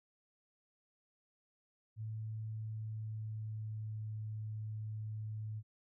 sine tone with pitch glide, 109.6 to 108.09 Hz, A2 to A2, -6 to -30 cents, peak -39 dBFS, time 1.96-5.63 s, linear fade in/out 50 ms, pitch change -24 cents, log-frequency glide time 2.49-4.15 s, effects none

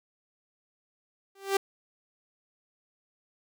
sawtooth tone with exponential growth, 392 Hz, G4, in tune, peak -16 dBFS, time 1.35-1.57 s, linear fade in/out 5 ms, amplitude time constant 47 ms, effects none

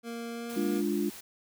25% pulse tone with pitch glide, 233.1 to 237 Hz, A#3 to A#3, 0 to +29 cents, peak -32 dBFS, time 0.03-0.83 s, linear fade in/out 50 ms, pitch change +29 cents, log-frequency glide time 0.32-0.65 s
white noise, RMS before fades -46 dBFS, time 0.49-1.21 s, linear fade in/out 10 ms
sine chord, D diminished, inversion second, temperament equal, 207.7 / 293.7 / 349.2 Hz, Ab3 / D4 / F4, 0 / 0 / 0 cents, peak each -31 dBFS, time 0.56-1.1 s, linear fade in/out 10 ms
effects none

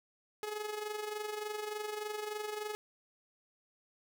sawtooth tone with amplitude modulation, 423.1 Hz, G#4, 32 cents sharp, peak -31 dBFS, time 0.43-2.75 s, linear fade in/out 0 ms, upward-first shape sine, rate 23.4 Hz, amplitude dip 60%, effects none

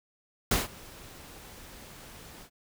pink noise with ADSR envelope, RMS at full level -24 dBFS, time 0.51-2.5 s, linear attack 4 ms, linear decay 160 ms, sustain -24 dB, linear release 71 ms, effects none

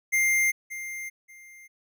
square tone with echo, 2100 Hz, C7, 6 cents sharp, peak -21 dBFS, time 0.12-0.52 s, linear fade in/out 20 ms, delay 580 ms, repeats 2, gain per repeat -13 dB, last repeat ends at 1.68 s, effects none

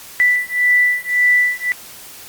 sine beating tone pair, 1975.5 / 1977.3 Hz, B6 / B6, 0 / +2 cents, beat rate 1.8 Hz, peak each -15 dBFS, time 0.2-1.72 s, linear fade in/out 0 ms, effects white hiss -37 dBFS RMS until 2.28 s + Opus 48 kbps

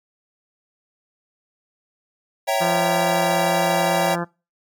square chord, C# diminished seventh, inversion none, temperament equal with one note detuned, 554.4 / 659.3 / 773.6 / 932.3 Hz, C#5 / E5 / G5 / Bb5, 0 / 0 / -23 / 0 cents, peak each -24 / -24 / -23 / -28 dBFS, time 2.47-4.16 s, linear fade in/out 20 ms
harmonic tone, 172.2 Hz, F3, 24 cents flat, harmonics 1 / 2 / 3 / 4 / 5 / 6 / 7 / 8 / 9 / 10, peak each -26 / -29 / -31 / -32 / -33 / -34 / -34 / -35 / -36 / -36 dBFS, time 2.6-4.25 s, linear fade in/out 20 ms
effects noise-tail reverb RT60 0.3 s tail -24 dB re dry + MP3 96 kbps

